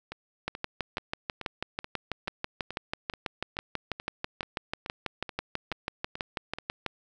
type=two click trains; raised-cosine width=0.3 ms; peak=-21 / -14 dBFS; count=16 / 40; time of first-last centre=0.12-6.586 / 0.48-6.863 s; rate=2.32 / 6.11 Hz; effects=none